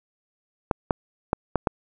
clicks, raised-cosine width 1 ms, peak -6 dBFS, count 5, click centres 0.712 / 0.908 / 1.331 / 1.557 / 1.672 s, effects none

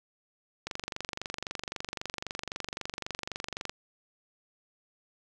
click train, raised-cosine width 0.2 ms, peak -17 dBFS, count 73, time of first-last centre 0.67-3.695 s, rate 23.8 Hz, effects none

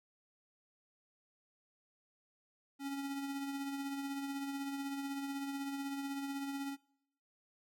square tone with tremolo, 277.2 Hz, C#4, in tune, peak -37 dBFS, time 2.79-6.77 s, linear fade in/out 50 ms, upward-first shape triangle, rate 16 Hz, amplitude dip 45%, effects noise-tail reverb RT60 0.7 s tail -24 dB re dry

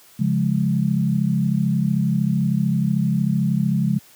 sine chord, Db major, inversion none, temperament equal, 138.59 / 174.61 / 207.7 Hz, Db3 / F3 / Ab3, 0 / 0 / 0 cents, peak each -21 dBFS, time 0.19-3.99 s, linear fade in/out 10 ms, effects white hiss -50 dBFS RMS until 4.15 s + high-pass 80 Hz 12 dB/octave

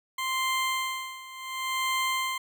20% pulse tone with tremolo, 1046.5 Hz, C6, in tune, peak -20 dBFS, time 0.18-2.38 s, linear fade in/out 5 ms, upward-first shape sine, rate 0.69 Hz, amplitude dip 85%, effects none

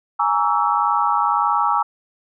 sine chord, A# half-diminished seventh, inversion third, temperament equal with one note detuned, 830.6 / 932.3 / 1137.9 / 1318.5 Hz, G#5 / A#5 / C#6 / E6, 0 / 0 / +45 / 0 cents, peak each -21 dBFS, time 0.19-1.83 s, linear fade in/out 10 ms, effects none

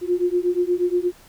sine beating tone pair, 351.2 / 359.6 Hz, F4 / F#4, +10 / -49 cents, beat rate 8.4 Hz, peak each -21 dBFS, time 0.01-1.12 s, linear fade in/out 50 ms, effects pink hiss -50 dBFS RMS until 1.28 s

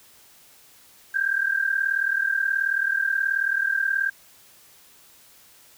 sine tone pair together, 1572.4 / 1611 Hz, G6 / G6, +5 / +47 cents, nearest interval unison, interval 42 cents, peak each -23 / -24 dBFS, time 1.14-4.1 s, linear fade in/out 10 ms, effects white hiss -53 dBFS RMS until 5.77 s

